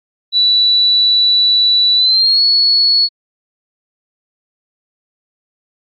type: tone with pitch glide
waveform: sine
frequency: 3951 to 4384 Hz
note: B7 to C#8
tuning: 0 to -20 cents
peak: -8 dBFS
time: 0.32-3.09 s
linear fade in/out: 50 ms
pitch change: +180 cents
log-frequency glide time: 1.96-2.43 s
effects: AAC 48 kbps